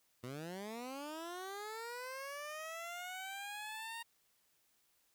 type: linear sweep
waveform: 15% pulse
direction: up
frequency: 118.1 to 932.3 Hz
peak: -37 dBFS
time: 0.23-4.03 s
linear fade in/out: 10 ms
effects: white hiss -75 dBFS RMS until 5.14 s